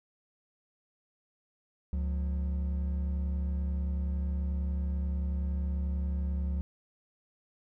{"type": "tone pair together", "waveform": "triangle", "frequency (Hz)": [70.4, 180.08], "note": ["C#2", "F#3"], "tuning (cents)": [27, -47], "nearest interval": "octave + major third", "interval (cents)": 1626, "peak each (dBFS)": [-27, -37], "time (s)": [1.93, 6.61], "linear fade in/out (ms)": 0, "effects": []}